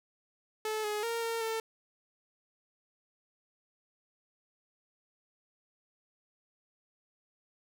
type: tone with pitch steps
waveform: sawtooth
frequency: 433.3 / 420.3 / 462.7 / 458.3 / 447.4 Hz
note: A4 / G#4 / A#4 / A#4 / A4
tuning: -27 / +21 / -13 / -29 / +29 cents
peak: -28 dBFS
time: 0.65-1.6 s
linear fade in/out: 2 ms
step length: 190 ms
effects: none

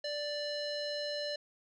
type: tone with low-pass filter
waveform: square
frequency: 587.3 Hz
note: D5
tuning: in tune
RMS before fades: -37 dBFS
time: 0.04-1.36 s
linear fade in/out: 5 ms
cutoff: 4500 Hz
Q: 9.4
effects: none

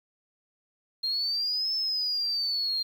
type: exponential two-way sweep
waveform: sine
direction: up then down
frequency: 4187 to 5280 to 4187 Hz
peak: -25 dBFS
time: 1.03-2.83 s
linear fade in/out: 10 ms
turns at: 1.74 s
effects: tanh soft clip ceiling -21 dBFS + 9-bit

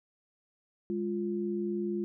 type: tone pair together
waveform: sine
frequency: 204.8 / 349 Hz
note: G#3 / F4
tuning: -24 / -1 cents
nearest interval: major sixth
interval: 923 cents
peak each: -33 / -32 dBFS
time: 0.9-2.04 s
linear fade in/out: 0 ms
effects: none

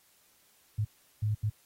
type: tone bursts at uneven times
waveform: sine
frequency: 106.4 Hz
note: G#2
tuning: 42 cents sharp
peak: -26 dBFS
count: 3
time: 0.78-0.85 / 1.22-1.35 / 1.43-1.5 s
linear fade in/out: 10 ms
effects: white hiss -65 dBFS RMS until 1.65 s + AAC 48 kbps

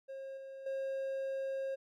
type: tone with level steps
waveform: triangle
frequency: 538 Hz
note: C5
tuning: 48 cents sharp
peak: -40 / -43 / -33 dBFS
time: 0.08-1.76 s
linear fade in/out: 20 ms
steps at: 0.37 / 0.66 s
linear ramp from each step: 5 ms
effects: none

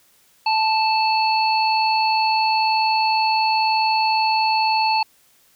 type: harmonic tone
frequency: 879 Hz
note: A5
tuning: 2 cents flat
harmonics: 1 / 3 / 5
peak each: -17 / -24 / -24 dBFS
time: 0.46-5.03 s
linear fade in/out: 5 ms
effects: white hiss -57 dBFS RMS until 5.55 s

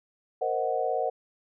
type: chord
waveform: sine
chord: C half-diminished seventh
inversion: third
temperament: equal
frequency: 466.2 / 523.3 / 622.3 / 740 Hz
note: Bb4 / C5 / Eb5 / Gb5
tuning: 0 / 0 / 0 / 0 cents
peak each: -31 / -31 / -32 / -29 dBFS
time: 0.41-1.1 s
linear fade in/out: 10 ms
effects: none

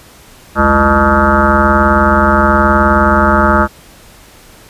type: tone with frequency modulation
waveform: sine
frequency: 741 Hz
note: F#5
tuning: 2 cents sharp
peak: -6 dBFS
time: 0.55-3.68 s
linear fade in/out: 50 ms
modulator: 133 Hz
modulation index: 5.5
effects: pink hiss -40 dBFS RMS until 4.69 s + resampled to 32000 Hz

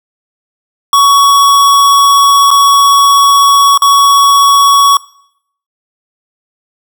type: tone with dropouts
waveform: square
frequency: 1121 Hz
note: C#6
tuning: 19 cents sharp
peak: -4 dBFS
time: 0.93-4.97 s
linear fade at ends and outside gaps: 2 ms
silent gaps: 2.506-2.512 / 3.776-3.82 s
effects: noise-tail reverb RT60 0.7 s tail -21 dB re dry

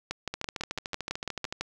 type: two click trains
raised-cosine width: 0.2 ms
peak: -14 / -16 dBFS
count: 10 / 17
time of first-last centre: 0.11-1.61 / 0.34-1.525 s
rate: 6 / 13.5 Hz
effects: none

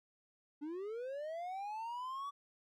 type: linear sweep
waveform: triangle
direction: up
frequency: 283.9 to 1150 Hz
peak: -38 dBFS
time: 0.61-2.31 s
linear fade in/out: 20 ms
effects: none

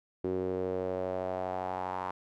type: tone with band-pass filter sweep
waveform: sawtooth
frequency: 92.5 Hz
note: F#2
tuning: in tune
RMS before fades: -34 dBFS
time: 0.24-2.11 s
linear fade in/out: 5 ms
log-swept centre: 370 to 970 Hz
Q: 3.8
effects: none

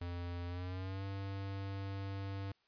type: tone with pitch glide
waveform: square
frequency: 87.31 to 98 Hz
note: F2 to G2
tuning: 0 to 0 cents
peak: -40 dBFS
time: 0.01-2.52 s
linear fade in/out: 5 ms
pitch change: +200 cents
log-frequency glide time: 0.47-1.04 s
effects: white hiss -75 dBFS RMS until 2.67 s + resampled to 11025 Hz

